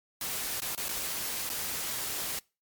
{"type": "noise with dropouts", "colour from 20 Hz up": "white", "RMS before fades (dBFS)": -34, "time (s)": [0.21, 2.39], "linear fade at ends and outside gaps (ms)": 2, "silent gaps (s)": [[0.603, 0.619], [0.751, 0.776], [0.885, 0.89], [1.493, 1.499]], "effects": ["noise-tail reverb RT60 0.3 s tail -25 dB re dry", "MP3 96 kbps"]}